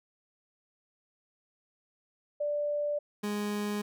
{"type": "tone pair in turn", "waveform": ["sine", "30% pulse"], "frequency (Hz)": [587.3, 207.2], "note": ["D5", "G#3"], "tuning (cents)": [0, -4], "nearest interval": "octave + tritone", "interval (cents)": 1804, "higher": "first", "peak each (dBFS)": -28, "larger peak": "neither", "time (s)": [[2.4, 2.99], [3.23, 3.82]], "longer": "neither", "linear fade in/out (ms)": 10, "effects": []}